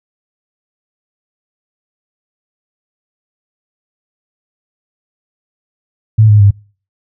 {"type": "tone with pitch steps", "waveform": "sine", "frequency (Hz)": [109.2, 104.87, 100.72], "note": ["A2", "G#2", "G2"], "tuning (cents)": [-13, 17, 47], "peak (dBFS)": -3, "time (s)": [6.18, 6.51], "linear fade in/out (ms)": 10, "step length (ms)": 110, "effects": ["noise-tail reverb RT60 0.4 s tail -26 dB re dry"]}